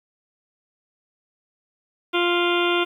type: harmonic tone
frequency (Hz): 349.2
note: F4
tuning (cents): 0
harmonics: 1 / 2 / 3 / 4 / 6 / 7 / 8 / 9 / 10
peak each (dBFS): -21 / -29 / -28 / -26 / -32 / -30 / -29 / -31 / -30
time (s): 2.13-2.85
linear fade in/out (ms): 20
effects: 9-bit